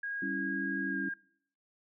sine tone with pitch glide, 1637 to 1615.4 Hz, G#6 to G#6, -25 to -48 cents, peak -34 dBFS, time 0.03-1.14 s, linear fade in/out 5 ms, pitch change -23 cents, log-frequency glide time 0.89-0.96 s
sine chord, C# diminished, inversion second, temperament equal with one note detuned, 195.32 / 277.2 / 329.6 Hz, G3 / C#4 / E4, -6 / 0 / 0 cents, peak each -39 / -37 / -40 dBFS, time 0.22-1.09 s, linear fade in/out 5 ms
effects noise-tail reverb RT60 0.7 s tail -26 dB re dry

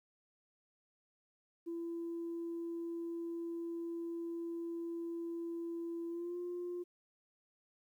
sine tone with pitch glide, 337 to 352.7 Hz, E4 to F4, +38 to +17 cents, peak -37 dBFS, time 1.66-6.84 s, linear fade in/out 20 ms, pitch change +79 cents, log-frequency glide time 6.09-6.37 s, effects tanh soft clip ceiling -35 dBFS + 12-bit

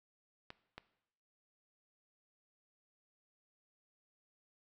clicks, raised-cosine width 0.3 ms, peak -30 dBFS, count 2, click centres 0.504 / 0.78 s, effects noise-tail reverb RT60 0.8 s tail -17 dB re dry

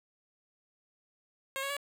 10% pulse tone with pitch steps, 539 / 553.2 / 567.8 Hz, C#5 / C#5 / C#5, -49 / -4 / +41 cents, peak -25 dBFS, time 1.56-1.767 s, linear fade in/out 0 ms, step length 69 ms, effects none

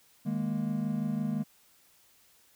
triangle chord, D# suspended fourth, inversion none, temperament just, 155.56 / 207.4 / 233.3 Hz, D#3 / G#3 / A#3, 0 / -2 / +2 cents, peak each -33 / -30 / -31 dBFS, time 0.25-1.44 s, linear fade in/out 20 ms, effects white hiss -63 dBFS RMS until 2.55 s

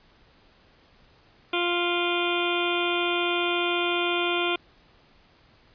harmonic tone, 349.2 Hz, F4, in tune, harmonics 1 / 2 / 3 / 4 / 6 / 7 / 8 / 9 / 10, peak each -27 / -32 / -33 / -32 / -38 / -30 / -36 / -33 / -34 dBFS, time 1.53-4.56 s, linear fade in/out 5 ms, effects pink hiss -58 dBFS RMS until 5.74 s + resampled to 11025 Hz

